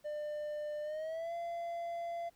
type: tone with pitch glide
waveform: triangle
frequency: 598 to 683 Hz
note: D5 to F5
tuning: +31 to -39 cents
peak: -35 dBFS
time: 0.04-2.3 s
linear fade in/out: 20 ms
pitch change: +230 cents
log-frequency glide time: 0.83-1.34 s
effects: pink hiss -70 dBFS RMS until 2.35 s